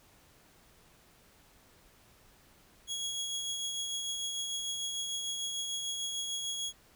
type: tone with tremolo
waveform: 25% pulse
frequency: 3322 Hz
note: G#7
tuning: in tune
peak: -29 dBFS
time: 2.87-6.73 s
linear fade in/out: 50 ms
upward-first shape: triangle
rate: 6.7 Hz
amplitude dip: 35%
effects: pink hiss -62 dBFS RMS until 6.95 s